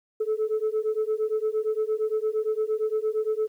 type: beating tone pair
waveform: sine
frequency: 429.7 / 438.4 Hz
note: A4 / A4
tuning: -41 / -6 cents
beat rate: 8.7 Hz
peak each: -25 dBFS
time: 0.2-3.48 s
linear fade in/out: 10 ms
effects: tanh soft clip ceiling -19 dBFS + 10-bit